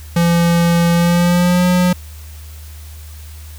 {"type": "tone with pitch glide", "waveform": "square", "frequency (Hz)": [170.5, 179.91], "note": ["F3", "F#3"], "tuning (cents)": [-41, -48], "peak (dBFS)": -11, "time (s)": [0.16, 1.93], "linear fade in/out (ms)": 5, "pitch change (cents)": 93, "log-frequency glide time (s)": [0.93, 1.66], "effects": ["added 76 Hz sine -31 dBFS peak until 3.58 s", "white hiss -42 dBFS RMS until 3.58 s"]}